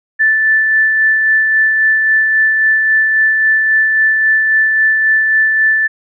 sine tone with tremolo, 1758 Hz, A6, 2 cents flat, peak -7 dBFS, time 0.19-5.88 s, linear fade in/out 20 ms, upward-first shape sine, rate 3.7 Hz, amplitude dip 30%, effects none

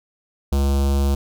square tone with notch filter, 69.3 Hz, C#2, in tune, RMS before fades -18 dBFS, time 0.52-1.15 s, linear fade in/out 5 ms, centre 1900 Hz, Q 0.8, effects none

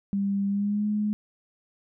sine tone with pitch glide, 198.7 to 210 Hz, G3 to G#3, +24 to +19 cents, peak -23 dBFS, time 0.13-1.13 s, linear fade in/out 0 ms, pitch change +95 cents, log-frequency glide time 0.48-0.86 s, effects none

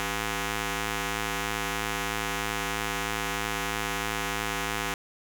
5% pulse ring-modulated tone, 217.9 Hz, A3, 17 cents flat, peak -14 dBFS, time 0-4.94 s, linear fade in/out 0 ms, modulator 600 Hz, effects none

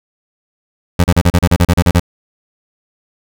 25% pulse tone bursts, 87.31 Hz, F2, in tune, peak -3 dBFS, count 12, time 0.99-1.997 s, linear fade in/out 5 ms, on 50 ms, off 37 ms, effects none

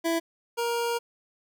25% pulse tone pair in turn, 331.8 / 470.3 Hz, E4 / A#4, +11 / +15 cents, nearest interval tritone, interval 604 cents, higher second, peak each -20 / -22 dBFS, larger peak first, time 0.04-0.2 / 0.57-0.99 s, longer second, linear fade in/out 20 ms, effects none

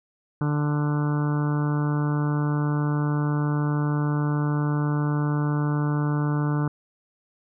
harmonic tone, 147.8 Hz, D3, 11 cents sharp, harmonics 1 / 2 / 3 / 4 / 5 / 6 / 7 / 8 / 9 / 10, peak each -22 / -28 / -36 / -41 / -43 / -38 / -39 / -39 / -41 / -40 dBFS, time 0.41-6.68 s, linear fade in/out 2 ms, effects none

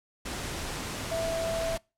sine tone in noise, 659.3 Hz, E5, in tune, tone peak -28 dBFS, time 1.11-1.77 s, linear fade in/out 10 ms, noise pink, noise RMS -35 dBFS, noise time 0.25-1.78 s, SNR +4 dB, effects noise-tail reverb RT60 0.3 s tail -26 dB re dry + low-pass 10000 Hz 12 dB/octave

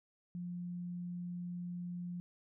sine tone, 176.2 Hz, F3, 16 cents sharp, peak -39 dBFS, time 0.35-2.2 s, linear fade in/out 0 ms, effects none

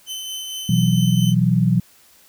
sawtooth tone with tremolo, 3051 Hz, G7, 48 cents flat, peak -23 dBFS, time 0.06-1.35 s, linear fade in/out 50 ms, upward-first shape triangle, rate 4.4 Hz, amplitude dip 30%
sine chord, B suspended fourth, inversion none, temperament equal, 123.47 / 164.81 / 185 Hz, B2 / E3 / F#3, 0 / 0 / 0 cents, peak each -18 dBFS, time 0.69-1.8 s, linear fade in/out 5 ms
effects white hiss -52 dBFS RMS until 2.28 s

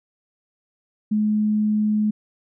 sine tone, 212.4 Hz, G#3, 39 cents sharp, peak -17 dBFS, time 1.11-2.11 s, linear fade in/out 10 ms, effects none

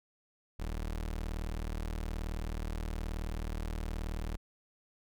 30% pulse tone, 38.89 Hz, D#1, in tune, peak -32 dBFS, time 0.59-4.37 s, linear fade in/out 10 ms, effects none

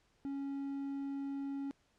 triangle tone, 277.2 Hz, C#4, in tune, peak -35 dBFS, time 0.25-1.71 s, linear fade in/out 0 ms, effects pink hiss -73 dBFS RMS until 1.98 s + low-pass 7000 Hz 12 dB/octave

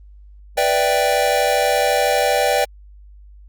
square chord, E minor seventh, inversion second, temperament equal, 493.9 / 587.3 / 659.3 / 784 Hz, B4 / D5 / E5 / G5, 0 / 0 / 0 / 0 cents, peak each -22 / -20 / -25 / -20 dBFS, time 0.57-2.65 s, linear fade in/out 10 ms, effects added 50 Hz sine -40 dBFS peak until 3.48 s + Opus 32 kbps

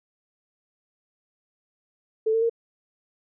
sine tone with pitch steps, 440 / 450.8 / 461.9 Hz, A4 / A4 / A#4, 0 / +42 / -16 cents, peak -19 dBFS, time 2.26-2.497 s, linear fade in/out 10 ms, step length 79 ms, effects none

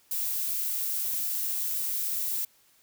violet noise, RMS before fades -30 dBFS, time 0.11-2.45 s, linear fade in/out 5 ms, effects white hiss -63 dBFS RMS until 2.82 s

